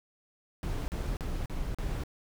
brown noise bursts, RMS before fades -33 dBFS, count 5, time 0.63-2.036 s, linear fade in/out 0 ms, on 250 ms, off 39 ms, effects none

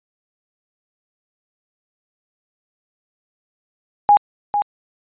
sine tone with echo, 823 Hz, G#5, 16 cents flat, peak -7 dBFS, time 4.09-4.17 s, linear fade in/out 0 ms, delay 450 ms, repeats 1, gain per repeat -8 dB, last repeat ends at 4.62 s, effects resampled to 8000 Hz

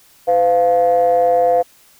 triangle ring-modulated tone, 95.4 Hz, G2, 47 cents flat, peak -5 dBFS, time 0.27-1.63 s, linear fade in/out 20 ms, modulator 604 Hz, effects tanh soft clip ceiling -3 dBFS + white hiss -50 dBFS RMS until 1.99 s

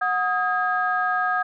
sine tone cluster, 734 / 1253 / 1626 Hz, F#5 / D#6 / G#6, -14 / +12 / -37 cents, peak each -24 dBFS, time 0.01-1.43 s, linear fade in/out 10 ms, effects tanh soft clip ceiling -10 dBFS

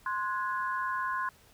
sine tone cluster, 1047 / 1463 / 1672 Hz, C6 / F#6 / G#6, +1 / -20 / +11 cents, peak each -31 / -36 / -38 dBFS, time 0.06-1.29 s, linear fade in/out 2 ms, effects pink hiss -60 dBFS RMS until 1.53 s

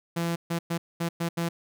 sawtooth tone bursts at uneven times, 168.9 Hz, E3, 42 cents sharp, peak -22 dBFS, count 6, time 0.16-0.36 / 0.5-0.59 / 0.7-0.78 / 1-1.09 / 1.2-1.29 / 1.37-1.49 s, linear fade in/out 10 ms, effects none

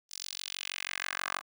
10% pulse tone with high-pass filter sweep, 46.25 Hz, F#1, in tune, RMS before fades -38 dBFS, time 0.09-1.42 s, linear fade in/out 50 ms, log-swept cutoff 5600 to 1100 Hz, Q 2, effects none

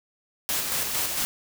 white noise with tremolo, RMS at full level -26 dBFS, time 0.49-1.25 s, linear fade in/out 0 ms, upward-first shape square, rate 4.4 Hz, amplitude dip 35%, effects none

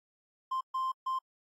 triangle tone bursts at uneven times, 1046.5 Hz, C6, in tune, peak -27 dBFS, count 3, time 0.51-0.61 / 0.74-0.92 / 1.06-1.19 s, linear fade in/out 10 ms, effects tanh soft clip ceiling -24 dBFS + AAC 48 kbps

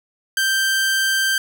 sawtooth tone, 1568 Hz, G6, in tune, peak -13 dBFS, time 0.37-1.38 s, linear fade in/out 2 ms, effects none

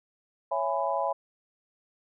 sine chord, C# minor seventh, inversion none, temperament just, 554.4 / 665.2 / 831.5 / 997.9 Hz, C#5 / E5 / G#5 / B5, 0 / +16 / +2 / +18 cents, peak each -31 dBFS, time 0.51-1.13 s, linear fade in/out 10 ms, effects none

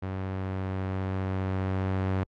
sawtooth tone with level ramp, 94.8 Hz, F#2, 43 cents sharp, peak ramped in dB -27 to -21 dBFS, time 0.02-2.24 s, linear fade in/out 10 ms, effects low-pass 2000 Hz 12 dB/octave + AAC 64 kbps

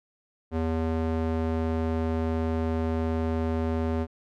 square tone with band-pass filter, 80.7 Hz, E2, 36 cents flat, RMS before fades -27 dBFS, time 0.51-4.07 s, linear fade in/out 50 ms, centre 360 Hz, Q 0.63, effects none

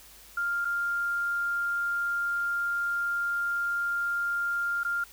sine tone with dropouts, 1399 Hz, F6, 3 cents sharp, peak -26 dBFS, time 0.37-5.04 s, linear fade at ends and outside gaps 5 ms, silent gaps 0.648-0.652 / 4.834-4.848 s, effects added 50 Hz sine -59 dBFS peak until 5.12 s + white hiss -52 dBFS RMS until 5.12 s

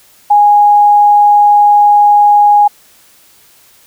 sine tone, 826 Hz, G#5, 10 cents flat, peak -3 dBFS, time 0.3-2.68 s, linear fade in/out 10 ms, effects white hiss -45 dBFS RMS until 3.86 s

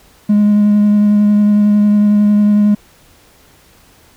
triangle tone with vibrato, 207.7 Hz, G#3, in tune, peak -4 dBFS, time 0.29-2.75 s, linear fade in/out 10 ms, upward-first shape triangle, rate 11 Hz, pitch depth 15 cents each way, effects tanh soft clip ceiling -2 dBFS + pink hiss -47 dBFS RMS until 4.16 s

